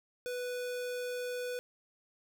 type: tone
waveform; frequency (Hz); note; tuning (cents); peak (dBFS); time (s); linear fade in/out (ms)
square; 494.3; B4; +1; -36; 0.26-1.59; 0
effects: 12-bit